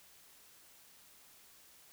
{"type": "silence", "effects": ["white hiss -61 dBFS RMS until 1.92 s"]}